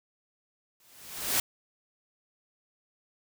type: noise with exponential growth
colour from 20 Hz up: white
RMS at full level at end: -24 dBFS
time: 0.8-1.4 s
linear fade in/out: 2 ms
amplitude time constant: 130 ms
effects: none